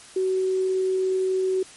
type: tone with quantisation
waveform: sine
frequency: 376.2 Hz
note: F#4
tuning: 29 cents sharp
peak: -20 dBFS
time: 0.16-1.63 s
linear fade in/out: 5 ms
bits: 8
effects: white hiss -46 dBFS RMS until 1.76 s + MP3 48 kbps